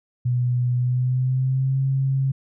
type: tone with pitch glide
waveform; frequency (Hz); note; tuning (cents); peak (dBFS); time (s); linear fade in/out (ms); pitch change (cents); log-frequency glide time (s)
sine; 123.47 to 134.64; B2 to C3; 0 to +50; -18; 0.25-2.32; 10; +150; 0.76-1.81
effects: none